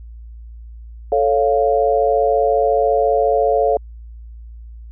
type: chord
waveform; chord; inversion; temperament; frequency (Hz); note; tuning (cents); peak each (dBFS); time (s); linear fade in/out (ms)
sine; A augmented; none; equal; 440 / 554.4 / 698.5; A4 / C#5 / E#5; 0 / 0 / 0; -17; 1.12-3.77; 2
effects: added 57 Hz sine -33 dBFS peak until 4.91 s